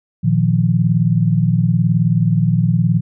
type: chord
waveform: sine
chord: Bb suspended fourth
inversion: none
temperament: equal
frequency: 116.54 / 155.56 / 174.61 Hz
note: Bb2 / Eb3 / F3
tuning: 0 / 0 / 0 cents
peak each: -16 dBFS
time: 0.23-3.01 s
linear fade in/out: 20 ms
effects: none